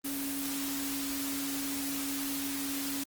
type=tone in noise; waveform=sine; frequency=277.2 Hz; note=C#4; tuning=in tune; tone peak=-35 dBFS; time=0.04-3.04 s; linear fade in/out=10 ms; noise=white; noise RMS=-37 dBFS; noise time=0.04-3.04 s; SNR=-1 dB; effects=Opus 24 kbps